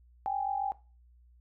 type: tone pair together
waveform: sine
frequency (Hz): 784 / 831.2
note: G5 / G#5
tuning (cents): 0 / +1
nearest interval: minor second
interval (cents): 101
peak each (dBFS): -31 / -33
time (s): 0.26-0.72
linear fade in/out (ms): 0
effects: noise-tail reverb RT60 0.3 s tail -17 dB re dry + added 60 Hz sine -57 dBFS peak until 1.4 s